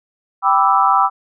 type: chord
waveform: sine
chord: E minor seventh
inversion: first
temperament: equal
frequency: 784 / 987.8 / 1174.7 / 1318.5 Hz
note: G5 / B5 / D6 / E6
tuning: 0 / 0 / 0 / 0 cents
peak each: -16 dBFS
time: 0.42-1.1 s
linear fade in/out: 50 ms
effects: none